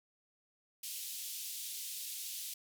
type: band-pass noise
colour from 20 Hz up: white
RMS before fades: -43 dBFS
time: 0.83-2.54 s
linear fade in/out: 5 ms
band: 2900 to 16000 Hz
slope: 24 dB/octave
effects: none